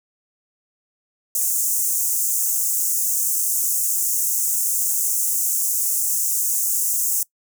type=high-pass noise; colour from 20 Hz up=pink; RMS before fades=-21 dBFS; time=1.35-7.23 s; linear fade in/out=2 ms; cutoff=6500 Hz; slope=48 dB/octave; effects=noise-tail reverb RT60 0.1 s tail -22 dB re dry